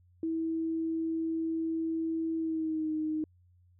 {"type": "tone with pitch glide", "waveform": "sine", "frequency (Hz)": [325.1, 310.4], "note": ["E4", "D#4"], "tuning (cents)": [-24, -4], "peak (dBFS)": -29, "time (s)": [0.23, 3.24], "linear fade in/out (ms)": 2, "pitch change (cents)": -80, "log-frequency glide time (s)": [2.37, 2.92], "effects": ["added 89 Hz sine -60 dBFS peak until 3.79 s"]}